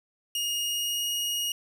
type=tone with pitch glide; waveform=sawtooth; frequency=2858 to 2876 Hz; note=F7 to F#7; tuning=+39 to -50 cents; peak=-24 dBFS; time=0.35-1.52 s; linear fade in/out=2 ms; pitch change=+11 cents; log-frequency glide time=0.59-1.09 s; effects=none